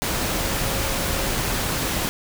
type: tone in noise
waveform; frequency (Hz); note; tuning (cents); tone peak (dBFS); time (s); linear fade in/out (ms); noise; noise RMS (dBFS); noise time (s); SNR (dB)
sine; 544; C#5; -33; -34; 0.33-1.27; 0; pink; -24; 0.02-2.09; -13
effects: none